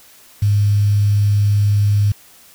sine tone with quantisation, 102.7 Hz, G#2, 19 cents flat, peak -11 dBFS, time 0.42-2.12 s, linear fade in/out 5 ms, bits 6, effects white hiss -46 dBFS RMS until 2.54 s

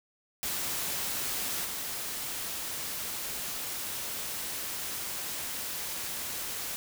white noise with level steps, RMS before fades -33 / -36 dBFS, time 0.43-6.76 s, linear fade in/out 0 ms, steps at 1.65 s, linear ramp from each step 2 ms, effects none

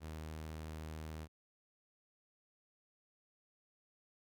sawtooth tone, 78.4 Hz, D#2, 14 cents sharp, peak -40 dBFS, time 0-1.28 s, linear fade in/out 50 ms, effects none

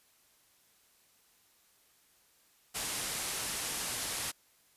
white low-pass noise, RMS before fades -37 dBFS, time 2.74-4.32 s, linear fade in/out 20 ms, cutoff 12000 Hz, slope 48 dB/octave, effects white hiss -67 dBFS RMS until 4.76 s + resampled to 32000 Hz

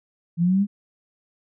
sine linear sweep, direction up, 164.81 to 207.7 Hz, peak -16 dBFS, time 0.37-0.67 s, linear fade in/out 50 ms, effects none

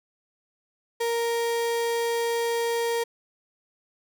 35% pulse tone, 466.2 Hz, A#4, in tune, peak -22 dBFS, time 1-3.04 s, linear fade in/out 10 ms, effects none

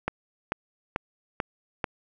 click train, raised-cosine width 0.5 ms, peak -11 dBFS, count 5, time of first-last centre 0.08-1.842 s, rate 2.27 Hz, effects none

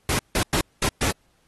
pink noise bursts at uneven times, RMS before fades -23 dBFS, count 5, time 0.09-0.19 / 0.35-0.43 / 0.53-0.61 / 0.82-0.89 / 1.01-1.11 s, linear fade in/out 2 ms, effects pink hiss -65 dBFS RMS until 1.47 s + AAC 32 kbps

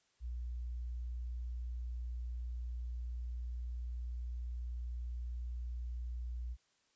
sine tone, 60.1 Hz, B1, 46 cents flat, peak -38 dBFS, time 0.2-6.57 s, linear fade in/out 50 ms, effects white hiss -75 dBFS RMS until 6.95 s + resampled to 16000 Hz

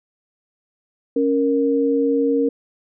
sine tone pair together, 277.2 / 466.2 Hz, C#4 / A#4, 0 / 0 cents, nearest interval major sixth, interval 900 cents, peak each -18 dBFS, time 1.16-2.49 s, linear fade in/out 5 ms, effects none

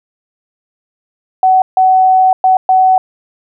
sine tone bursts at uneven times, 751 Hz, F#5, 26 cents sharp, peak -5 dBFS, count 4, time 1.43-1.62 / 1.77-2.33 / 2.44-2.57 / 2.69-2.98 s, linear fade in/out 2 ms, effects none

